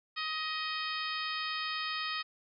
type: harmonic tone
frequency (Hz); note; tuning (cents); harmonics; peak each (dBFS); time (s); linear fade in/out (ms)
628; D#5; +16; 2 / 3 / 4 / 5 / 6 / 7 / 8; -38 / -40 / -41 / -42 / -43 / -43 / -44; 0.16-2.23; 20
effects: none